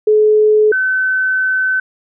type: tone pair in turn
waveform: sine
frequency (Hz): 427.2 / 1522.4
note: G#4 / F#6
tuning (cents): +49 / +49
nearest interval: octave + minor seventh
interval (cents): 2200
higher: second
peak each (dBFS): -7 / -12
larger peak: first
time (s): 0.07-0.72 / 0.72-1.8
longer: second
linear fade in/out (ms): 5
effects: none